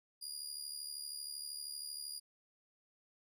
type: tone with amplitude modulation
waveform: 25% pulse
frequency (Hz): 4846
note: D#8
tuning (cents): -47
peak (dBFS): -35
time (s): 0.21-2.2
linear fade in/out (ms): 20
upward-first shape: sine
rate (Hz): 72.8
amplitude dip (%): 65
effects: none